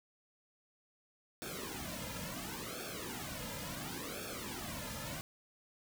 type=noise with flanger; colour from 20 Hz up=pink; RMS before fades=-43 dBFS; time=1.42-5.21 s; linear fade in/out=0 ms; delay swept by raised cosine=1 to 2.7 ms; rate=0.71 Hz; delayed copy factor=-1; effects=none